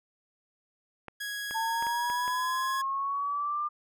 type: clicks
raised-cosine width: 0.5 ms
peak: -25 dBFS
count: 6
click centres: 1.083 / 1.51 / 1.825 / 1.868 / 2.1 / 2.279 s
type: tone with pitch glide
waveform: sawtooth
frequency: 1661.2 to 1673.7 Hz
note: G#6 to G#6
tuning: 0 to +13 cents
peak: -30 dBFS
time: 1.2-2.82 s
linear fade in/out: 10 ms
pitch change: +13 cents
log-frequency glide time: 1.94-2.37 s
type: linear sweep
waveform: sine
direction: up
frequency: 888 to 1200 Hz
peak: -28 dBFS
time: 1.54-3.69 s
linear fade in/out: 20 ms
effects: none